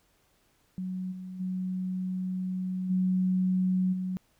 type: tone with level steps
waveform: sine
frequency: 185 Hz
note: F#3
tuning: in tune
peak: -31 / -37 / -29 / -23 / -29 dBFS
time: 0.78-4.17 s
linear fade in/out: 0 ms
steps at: 1.11 / 1.39 / 2.89 / 3.92 s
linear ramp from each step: 20 ms
effects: pink hiss -68 dBFS RMS until 4.39 s